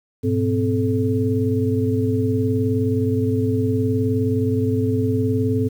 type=tone cluster; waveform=sine; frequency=103.4 / 122.7 / 257.6 / 434.1 Hz; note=G#2 / B2 / C4 / A4; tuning=-7 / -11 / -27 / -23 cents; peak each=-21 / -27 / -21 / -23 dBFS; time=0.23-5.69 s; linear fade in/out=20 ms; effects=8-bit